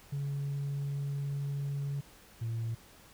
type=tone pair in turn; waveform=sine; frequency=140.9 / 114.47 Hz; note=C#3 / A#2; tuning=+29 / -31 cents; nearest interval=major third; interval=360 cents; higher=first; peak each=-30 / -30 dBFS; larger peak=neither; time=0.12-2.01 / 2.41-2.75 s; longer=first; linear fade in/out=10 ms; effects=tanh soft clip ceiling -30 dBFS + pink hiss -57 dBFS RMS until 3.13 s